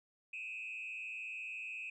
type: tone with frequency modulation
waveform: sine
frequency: 2549 Hz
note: D#7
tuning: 41 cents sharp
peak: -40 dBFS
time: 0.33-1.9 s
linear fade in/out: 5 ms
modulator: 114 Hz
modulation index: 1
effects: tanh soft clip ceiling -37 dBFS